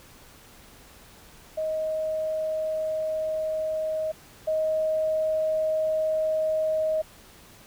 sine tone pair in turn, 628 / 628 Hz, D#5 / D#5, +16 / +16 cents, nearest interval unison, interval 0 cents, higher neither, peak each -25 / -22 dBFS, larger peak second, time 1.57-4.12 / 4.47-7.02 s, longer neither, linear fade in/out 10 ms, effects pink hiss -51 dBFS RMS until 7.66 s

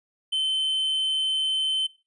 triangle tone, 3074 Hz, G7, 35 cents flat, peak -21 dBFS, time 0.32-1.87 s, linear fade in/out 10 ms, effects noise-tail reverb RT60 0.3 s tail -17 dB re dry + resampled to 24000 Hz

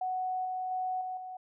sine tone with level steps, 742 Hz, F#5, 5 cents sharp, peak -30 / -32 / -30 / -34 / -39 dBFS, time 0.01-1.37 s, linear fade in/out 5 ms, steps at 0.45 / 0.71 / 1.01 / 1.17 s, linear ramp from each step 2 ms, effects none

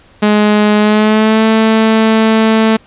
sawtooth tone with pitch glide, 210 to 221.1 Hz, G#3 to A3, +19 to +9 cents, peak -3 dBFS, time 0.22-2.77 s, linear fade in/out 10 ms, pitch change +90 cents, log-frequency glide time 0.78-1.45 s, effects pink hiss -45 dBFS RMS until 2.86 s + resampled to 8000 Hz

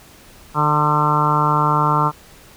harmonic tone, 150 Hz, D3, 37 cents sharp, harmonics 1 / 2 / 3 / 4 / 5 / 6 / 7 / 8 / 9, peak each -20 / -27 / -28 / -30 / -29 / -20 / -20 / -21 / -22 dBFS, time 0.54-2.12 s, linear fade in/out 50 ms, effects pink hiss -45 dBFS RMS until 2.56 s

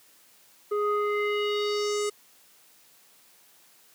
square tone with low-pass filter sweep, 415.3 Hz, G#4, in tune, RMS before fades -27 dBFS, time 0.71-2.1 s, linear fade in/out 10 ms, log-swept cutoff 940 to 8500 Hz, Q 3, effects white hiss -58 dBFS RMS until 3.94 s + high-pass 150 Hz 12 dB/octave

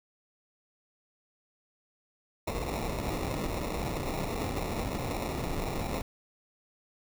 pink noise with sample-and-hold, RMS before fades -33 dBFS, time 2.47-6.02 s, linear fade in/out 5 ms, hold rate 1575 Hz, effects none

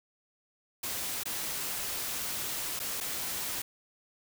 white noise with dropouts, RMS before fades -35 dBFS, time 0.83-3.62 s, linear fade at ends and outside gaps 5 ms, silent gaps 1.235-1.255 / 2.793-2.799 / 3.004-3.008 s, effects none

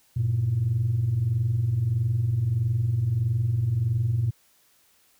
sine tone pair together, 97 / 118.57 Hz, G2 / A#2, -18 / +30 cents, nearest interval minor third, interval 348 cents, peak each -27 / -21 dBFS, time 0.16-4.31 s, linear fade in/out 10 ms, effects tanh soft clip ceiling -16 dBFS + white hiss -62 dBFS RMS until 5.19 s

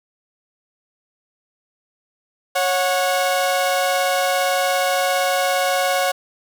sawtooth tone pair together, 552.6 / 731 Hz, C#5 / F#5, -6 / -21 cents, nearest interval perfect fourth, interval 485 cents, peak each -16 dBFS, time 2.55-6.12 s, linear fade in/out 10 ms, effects none

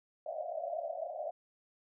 white band-pass noise, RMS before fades -39 dBFS, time 0.26-1.31 s, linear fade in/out 5 ms, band 590 to 690 Hz, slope 96 dB/octave, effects none

